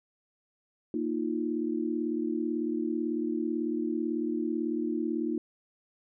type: chord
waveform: sine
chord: Bb suspended fourth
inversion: none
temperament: equal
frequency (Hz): 233.1 / 311.1 / 349.2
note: Bb3 / Eb4 / F4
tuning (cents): 0 / 0 / 0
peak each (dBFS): -33 / -31 / -33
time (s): 0.94-5.38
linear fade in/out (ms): 2
effects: none